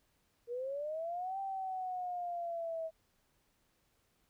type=linear two-way sweep; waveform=sine; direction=up then down; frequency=466.2 to 784 to 642 Hz; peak=-36 dBFS; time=0.47-2.91 s; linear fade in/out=50 ms; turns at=1.39 s; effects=pink hiss -75 dBFS RMS until 4.29 s